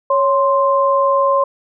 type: tone pair together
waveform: sine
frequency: 554.4 / 1046.6 Hz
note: C#5 / C6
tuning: 0 / 0 cents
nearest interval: major seventh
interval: 1100 cents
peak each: -14 dBFS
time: 0.1-1.44 s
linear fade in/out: 5 ms
effects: none